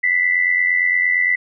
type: tone pair together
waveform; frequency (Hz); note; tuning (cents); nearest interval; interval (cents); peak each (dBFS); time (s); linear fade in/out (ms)
sine; 1974.3 / 2063; B6 / C7; -1 / -25; minor second; 76; -15 / -20; 0.03-1.36; 10
effects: none